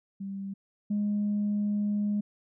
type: tone pair in turn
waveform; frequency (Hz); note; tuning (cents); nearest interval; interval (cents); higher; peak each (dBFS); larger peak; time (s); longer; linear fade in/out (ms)
sine; 196 / 206.8; G3 / G#3; 0 / -7; minor second; 93; second; -33 / -24; second; 0.2-0.54 / 0.9-2.21; second; 10
effects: tanh soft clip ceiling -22 dBFS